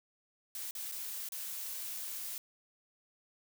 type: noise with dropouts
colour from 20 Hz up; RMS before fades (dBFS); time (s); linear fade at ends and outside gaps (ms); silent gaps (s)
blue; -41; 0.55-2.38; 1; 0.71-0.751 / 0.915-0.921 / 1.288-1.321
effects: none